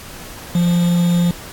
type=tone with quantisation; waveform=triangle; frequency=173.9 Hz; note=F3; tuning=7 cents flat; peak=-10 dBFS; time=0.55-1.31 s; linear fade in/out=2 ms; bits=5; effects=pink hiss -35 dBFS RMS until 1.52 s + AAC 64 kbps